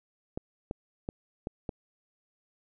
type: clicks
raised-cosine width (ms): 2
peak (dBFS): -20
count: 5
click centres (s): 0.375 / 0.711 / 1.089 / 1.471 / 1.692
effects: none